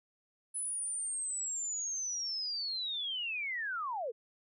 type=linear sweep; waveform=sine; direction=down; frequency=10180 to 417.7 Hz; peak=-34 dBFS; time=0.54-4.12 s; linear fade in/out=20 ms; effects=none